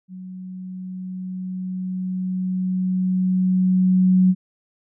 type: tone with level ramp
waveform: sine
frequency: 185 Hz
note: F#3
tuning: in tune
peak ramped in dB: -33 to -11 dBFS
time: 0.08-4.35 s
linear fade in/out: 50 ms
effects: none